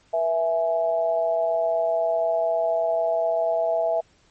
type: tone with amplitude modulation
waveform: sine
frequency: 659 Hz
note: E5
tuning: 1 cent flat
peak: -16 dBFS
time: 0.13-4.01 s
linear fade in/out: 10 ms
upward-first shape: sine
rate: 176 Hz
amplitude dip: 75%
effects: pink hiss -60 dBFS RMS until 4.3 s + MP3 32 kbps